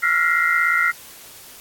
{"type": "tone cluster", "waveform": "sine", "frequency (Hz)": [1364, 1421, 1915, 2081], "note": ["F6", "F6", "A#6", "C7"], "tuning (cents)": [-41, 30, 46, -10], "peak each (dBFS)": -21, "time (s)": [0.02, 0.92], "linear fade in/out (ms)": 20, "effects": ["white hiss -42 dBFS RMS until 1.6 s", "AAC 64 kbps"]}